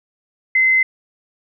sine tone, 2057 Hz, C7, 30 cents flat, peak -11 dBFS, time 0.55-0.83 s, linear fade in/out 5 ms, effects none

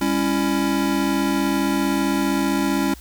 square chord, C# diminished, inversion second, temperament just, 199.57 / 277.2 / 332.6 Hz, G3 / C#4 / E4, +31 / 0 / +16 cents, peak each -25 / -22 / -25 dBFS, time 0.01-2.94 s, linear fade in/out 5 ms, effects added 60 Hz sine -40 dBFS peak until 3 s + white hiss -47 dBFS RMS until 3 s

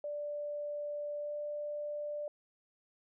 sine tone with pitch glide, 587.3 to 590.7 Hz, D5 to D5, 0 to +10 cents, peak -36 dBFS, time 0.04-2.28 s, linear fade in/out 2 ms, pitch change +10 cents, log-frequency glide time 1.19-1.33 s, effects none

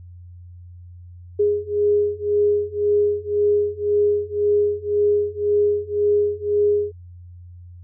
sine beating tone pair, 412.5 / 414.4 Hz, G#4 / G#4, -12 / -4 cents, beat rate 1.9 Hz, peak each -20 / -19 dBFS, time 1.39-6.92 s, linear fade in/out 10 ms, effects added 88 Hz sine -38 dBFS peak until 7.83 s

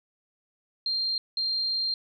sine tone bursts at uneven times, 4186 Hz, C8, in tune, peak -25 dBFS, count 2, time 0.86-1.18 / 1.37-1.94 s, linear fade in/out 2 ms, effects none

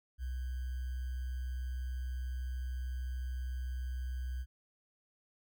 sine tone with sample-and-hold, 63.2 Hz, B1, 41 cents sharp, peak -35 dBFS, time 0.18-4.46 s, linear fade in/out 50 ms, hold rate 1575 Hz, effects none

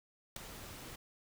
pink noise with ADSR envelope, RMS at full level -36 dBFS, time 0.36-0.96 s, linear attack 4 ms, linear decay 5 ms, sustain -13 dB, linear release 9 ms, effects none

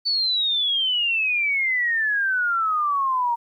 sine exponential sweep, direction down, 4539 to 930 Hz, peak -19 dBFS, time 0.05-3.36 s, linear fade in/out 20 ms, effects 10-bit

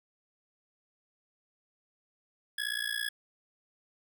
25% pulse tone with amplitude modulation, 1683 Hz, G#6, 23 cents sharp, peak -24 dBFS, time 2.58-3.09 s, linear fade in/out 5 ms, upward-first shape sine, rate 58.2 Hz, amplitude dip 90%, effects none

